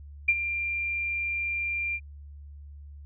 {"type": "tone with ADSR envelope", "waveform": "sine", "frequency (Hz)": 2382, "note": "D7", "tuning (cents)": 24, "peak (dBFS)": -16, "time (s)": [0.28, 2], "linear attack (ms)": 9, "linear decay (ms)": 48, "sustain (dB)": -11, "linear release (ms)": 52, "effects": ["added 72 Hz sine -42 dBFS peak until 3.05 s"]}